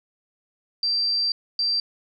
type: tone bursts at uneven times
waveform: sine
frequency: 4699 Hz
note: D8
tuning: in tune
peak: -20 dBFS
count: 2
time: 0.83-1.32 / 1.59-1.8 s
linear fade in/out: 2 ms
effects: none